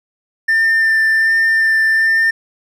triangle tone with vibrato, 1791 Hz, A6, 30 cents sharp, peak -8 dBFS, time 0.48-2.31 s, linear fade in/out 10 ms, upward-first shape sine, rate 1.3 Hz, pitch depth 12 cents each way, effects tanh soft clip ceiling -4 dBFS

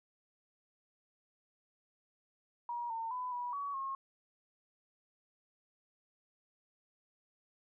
sine tone with pitch steps, 954 / 907 / 1001 / 975 / 1130 / 1081 Hz, A#5 / A#5 / B5 / B5 / C#6 / C#6, +40 / -48 / +23 / -23 / +33 / -44 cents, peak -36 dBFS, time 2.69-3.95 s, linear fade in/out 2 ms, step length 210 ms, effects none

